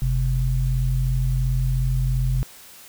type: tone pair together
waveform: sine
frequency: 46.43 / 129.3 Hz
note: F#1 / C3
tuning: +7 / -20 cents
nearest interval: octave + tritone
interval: 1773 cents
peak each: -21 dBFS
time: 0.02-2.43 s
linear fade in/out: 0 ms
effects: white hiss -45 dBFS RMS until 2.88 s